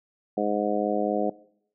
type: harmonic tone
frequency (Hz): 104.1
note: G#2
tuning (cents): +5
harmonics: 2 / 3 / 4 / 5 / 6 / 7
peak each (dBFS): -30 / -30 / -30 / -30 / -30 / -30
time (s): 0.37-1.3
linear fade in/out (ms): 5
effects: noise-tail reverb RT60 0.7 s tail -21 dB re dry